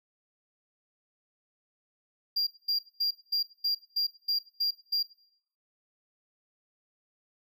triangle tone bursts, 4775 Hz, D8, 28 cents sharp, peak -24 dBFS, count 9, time 2.36-5.03 s, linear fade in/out 10 ms, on 110 ms, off 210 ms, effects noise-tail reverb RT60 0.7 s tail -18 dB re dry

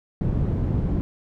white low-pass noise, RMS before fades -23 dBFS, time 0.21-1.01 s, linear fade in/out 0 ms, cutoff 160 Hz, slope 12 dB/octave, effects none

